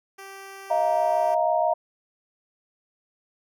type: tone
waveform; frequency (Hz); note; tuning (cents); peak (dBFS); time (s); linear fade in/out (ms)
10% pulse; 390; G4; -9; -31; 0.18-1.35; 10
type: chord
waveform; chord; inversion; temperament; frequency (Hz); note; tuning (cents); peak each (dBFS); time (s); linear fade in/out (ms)
sine; Eb suspended second; none; equal with one note detuned; 632.4 / 698.5 / 932.3; Eb5 / F5 / Bb5; +28 / 0 / 0; -23 / -23 / -26; 0.7-1.74; 10
effects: none